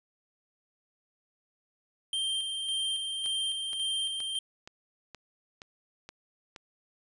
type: tone with tremolo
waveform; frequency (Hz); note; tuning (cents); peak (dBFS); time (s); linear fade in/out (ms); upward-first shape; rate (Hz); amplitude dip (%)
square; 3159; G7; +13; -29; 2.13-4.39; 2; square; 1.8; 35
type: click train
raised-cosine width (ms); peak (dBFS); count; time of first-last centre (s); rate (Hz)
0.2; -27; 8; 3.26-6.562; 2.12
effects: resampled to 24000 Hz